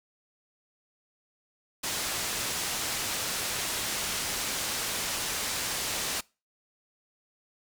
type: low-pass noise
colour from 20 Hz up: white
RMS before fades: -32 dBFS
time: 1.83-6.21 s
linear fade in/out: 10 ms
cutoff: 8800 Hz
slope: 12 dB/octave
effects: noise-tail reverb RT60 0.3 s tail -24 dB re dry